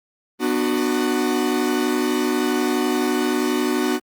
45% pulse chord, B minor, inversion none, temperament equal with one note detuned, 246.9 / 299 / 370 Hz, B3 / D4 / F#4, 0 / +31 / 0 cents, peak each -23 dBFS, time 0.39-4 s, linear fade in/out 50 ms, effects Opus 32 kbps

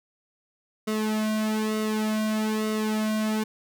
sawtooth tone with flanger, 216.1 Hz, A3, 31 cents flat, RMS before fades -26 dBFS, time 0.87-3.44 s, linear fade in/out 10 ms, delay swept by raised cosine 1.2 to 2.3 ms, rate 1.1 Hz, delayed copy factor -0.85, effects none

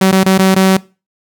sawtooth tone with dropouts, 190 Hz, F#3, 46 cents sharp, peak -3 dBFS, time 0.01-0.77 s, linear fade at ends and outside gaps 5 ms, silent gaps 0.115-0.124 / 0.235-0.26 / 0.379-0.39 / 0.546-0.561 s, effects noise-tail reverb RT60 0.3 s tail -21 dB re dry

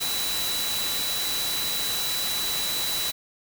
sine tone in noise, 3951 Hz, B7, in tune, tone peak -28 dBFS, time 0-3.12 s, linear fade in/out 20 ms, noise white, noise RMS -29 dBFS, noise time 0-3.12 s, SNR -2 dB, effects none

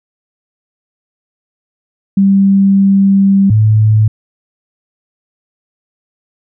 sine tone pair in turn, 196 / 108.17 Hz, G3 / A2, 0 / -29 cents, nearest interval minor seventh, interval 1029 cents, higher first, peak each -5 dBFS, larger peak neither, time 2.17-3.5 / 3.5-4.08 s, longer first, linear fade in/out 5 ms, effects none

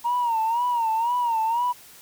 sine tone with vibrato, 932.3 Hz, A#5, in tune, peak -19 dBFS, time 0.04-1.73 s, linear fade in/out 20 ms, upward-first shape sine, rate 2 Hz, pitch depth 96 cents each way, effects tanh soft clip ceiling -17 dBFS + white hiss -48 dBFS RMS until 2.01 s

